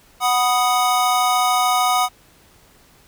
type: chord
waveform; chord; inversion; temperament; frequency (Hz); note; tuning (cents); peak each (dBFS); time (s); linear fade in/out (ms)
square; B major; second; equal; 740 / 987.8 / 1244.5; F#5 / B5 / D#6; 0 / 0 / 0; -19 / -24 / -20; 0.2-2.09; 50
effects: pink hiss -52 dBFS RMS until 3.07 s